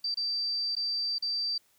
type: tone with dropouts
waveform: sine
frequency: 4668 Hz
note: D8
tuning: 11 cents flat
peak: -28 dBFS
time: 0.04-1.58 s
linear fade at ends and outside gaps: 5 ms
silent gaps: 0.144-0.171 / 0.753-0.765 / 1.184-1.223 s
effects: white hiss -67 dBFS RMS until 1.78 s